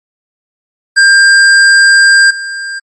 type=tone with level steps; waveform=square; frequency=1596 Hz; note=G6; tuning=31 cents sharp; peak=-3 / -18 dBFS; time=0.96-2.8 s; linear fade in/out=20 ms; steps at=2.3 s; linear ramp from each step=10 ms; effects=MP3 48 kbps